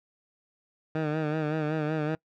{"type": "tone with vibrato", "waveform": "15% pulse", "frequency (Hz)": 154.1, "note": "D#3", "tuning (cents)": -16, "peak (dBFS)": -20, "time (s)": [0.95, 2.15], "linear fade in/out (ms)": 2, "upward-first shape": "sine", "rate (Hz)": 5.3, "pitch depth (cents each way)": 55, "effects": ["noise-tail reverb RT60 0.1 s tail -24 dB re dry", "low-pass 2000 Hz 12 dB/octave"]}